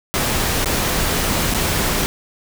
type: noise with dropouts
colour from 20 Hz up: pink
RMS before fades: -19 dBFS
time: 0.14-2.06 s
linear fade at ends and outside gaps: 0 ms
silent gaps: 0.645-0.658 / 1.539-1.546 s
effects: none